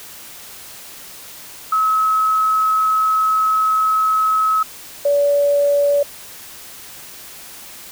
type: tone pair in turn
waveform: sine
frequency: 1286 / 572.8 Hz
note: E6 / D5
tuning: -43 / -43 cents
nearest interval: octave + major second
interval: 1400 cents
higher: first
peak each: -13 / -12 dBFS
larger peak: second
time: 1.72-4.63 / 5.05-6.03 s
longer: first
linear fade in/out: 5 ms
effects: white hiss -37 dBFS RMS until 7.91 s